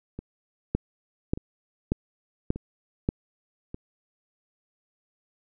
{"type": "two click trains", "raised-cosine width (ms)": 3, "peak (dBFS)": [-22, -10], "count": [4, 5], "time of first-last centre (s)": [[0.19, 3.745], [0.75, 3.089]], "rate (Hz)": [0.844, 1.71], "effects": []}